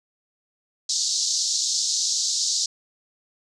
white band-pass noise, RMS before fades -24 dBFS, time 0.89-2.66 s, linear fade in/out 5 ms, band 4000 to 7100 Hz, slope 48 dB/octave, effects none

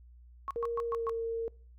sine tone bursts, 1100 Hz, C#6, 14 cents flat, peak -32 dBFS, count 5, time 0.48-1.095 s, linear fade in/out 0 ms, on 27 ms, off 120 ms
sine tone with pitch glide, 467.8 to 457.4 Hz, A#4 to A#4, +6 to -33 cents, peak -31 dBFS, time 0.56-1.48 s, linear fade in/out 0 ms, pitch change -39 cents, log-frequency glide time 0.85-1.08 s
effects noise-tail reverb RT60 0.5 s tail -25 dB re dry + added 60 Hz sine -52 dBFS peak until 1.78 s

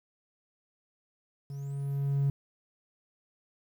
triangle tone with level ramp, 139.6 Hz, C#3, 13 cents sharp, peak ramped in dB -35 to -20 dBFS, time 1.5-2.3 s, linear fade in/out 2 ms, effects tanh soft clip ceiling -19 dBFS + 10-bit

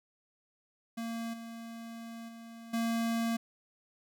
square tone with level steps, 229.6 Hz, A#3, 26 cents flat, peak -36 / -43 / -47 / -30 dBFS, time 0.97-3.37 s, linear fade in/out 10 ms, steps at 1.33 / 2.28 / 2.73 s, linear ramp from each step 10 ms, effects none

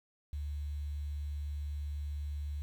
sine tone with quantisation, 73 Hz, D2, 10 cents flat, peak -35 dBFS, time 0.33-2.62 s, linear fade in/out 0 ms, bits 10, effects none

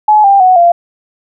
sine tone with pitch steps, 850 / 793.1 / 740 / 690.4 Hz, G#5 / G5 / F#5 / F5, +40 / +20 / 0 / -20 cents, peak -3 dBFS, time 0.08-0.72 s, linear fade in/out 5 ms, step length 160 ms, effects none

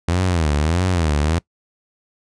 sawtooth tone with vibrato, 82.3 Hz, E2, 2 cents flat, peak -12 dBFS, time 0.08-1.39 s, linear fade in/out 5 ms, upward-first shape sine, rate 1.6 Hz, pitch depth 210 cents each way, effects noise-tail reverb RT60 0.1 s tail -23 dB re dry + resampled to 22050 Hz

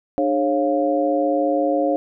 sine tone cluster, 299.1 / 412.9 / 547 / 700 Hz, D4 / G#4 / C#5 / F5, +32 / -10 / -23 / +4 cents, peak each -21 / -28 / -20 / -23 dBFS, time 0.18-1.96 s, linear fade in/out 0 ms, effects none

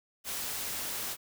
white noise, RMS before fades -36 dBFS, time 0.24-1.17 s, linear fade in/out 50 ms, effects none

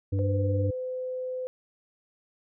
harmonic tone, 98 Hz, G2, in tune, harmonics 1 / 3 / 5, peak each -24 / -34 / -38 dBFS, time 0.12-0.71 s, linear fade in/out 10 ms
sine tone, 510 Hz, C5, 44 cents flat, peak -30 dBFS, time 0.19-1.47 s, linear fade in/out 0 ms
effects none

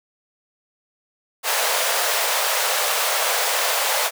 pink high-pass noise, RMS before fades -21 dBFS, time 1.43-4.11 s, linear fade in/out 50 ms, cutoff 490 Hz, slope 48 dB/octave, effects none

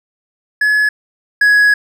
triangle tone pair in turn, 1700 / 1672.7 Hz, G#6 / G#6, +40 / +12 cents, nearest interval unison, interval 28 cents, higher first, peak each -8 / -5 dBFS, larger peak second, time 0.61-0.89 / 1.41-1.74 s, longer second, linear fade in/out 5 ms, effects none

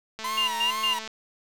click train, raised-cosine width 0.2 ms, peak -20 dBFS, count 196, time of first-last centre 0.19-1.076 s, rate 220 Hz
40% pulse tone with vibrato, 1004 Hz, B5, 28 cents sharp, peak -27 dBFS, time 0.24-0.99 s, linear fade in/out 5 ms, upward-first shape sine, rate 2.2 Hz, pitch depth 130 cents each way
sine tone bursts, 2805 Hz, F7, 7 cents sharp, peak -22 dBFS, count 3, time 0.37-0.94 s, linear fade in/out 10 ms, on 110 ms, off 120 ms
effects none

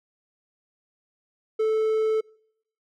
triangle tone, 437.8 Hz, A4, 9 cents flat, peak -18 dBFS, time 1.59-2.21 s, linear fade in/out 10 ms, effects noise-tail reverb RT60 0.7 s tail -26 dB re dry

